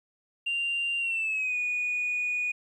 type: tone with pitch glide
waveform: sine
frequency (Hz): 2781 to 2463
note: F7 to D#7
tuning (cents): -8 to -18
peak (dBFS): -25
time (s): 0.46-2.52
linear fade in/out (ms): 10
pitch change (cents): -210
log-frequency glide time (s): 0.99-1.57
effects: tanh soft clip ceiling -23 dBFS + 11-bit